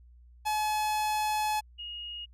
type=tone pair in turn; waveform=45% pulse / sine; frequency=853 / 2869 Hz; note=G#5 / F7; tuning=+46 / +46 cents; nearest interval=octave + major sixth; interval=2100 cents; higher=second; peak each=-27 / -37 dBFS; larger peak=first; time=0.45-1.61 / 1.78-2.26 s; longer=first; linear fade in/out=20 ms; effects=added 60 Hz sine -52 dBFS peak until 2.33 s + resampled to 32000 Hz